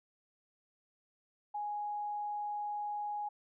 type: tone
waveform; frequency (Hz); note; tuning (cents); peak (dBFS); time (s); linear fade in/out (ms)
sine; 830.6; G#5; 0; -35; 1.54-3.29; 10
effects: none